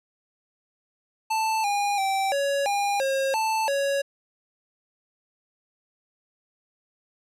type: tone with pitch steps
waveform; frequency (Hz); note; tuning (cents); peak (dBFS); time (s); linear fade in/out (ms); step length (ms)
square; 882 / 813 / 777 / 560 / 808 / 539 / 882 / 557; A5 / G#5 / G5 / C#5 / G#5 / C#5 / A5 / C#5; +4 / -37 / -16 / +18 / -48 / -49 / +4 / +8; -23; 1.3-4.02; 10; 340
effects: low-pass 11000 Hz 12 dB/octave